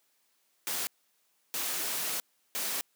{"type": "noise bursts at uneven times", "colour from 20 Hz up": "white", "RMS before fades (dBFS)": -33, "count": 3, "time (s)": [[0.67, 0.87], [1.54, 2.2], [2.55, 2.81]], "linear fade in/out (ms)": 0, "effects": ["white hiss -72 dBFS RMS until 2.95 s", "high-pass 200 Hz 12 dB/octave"]}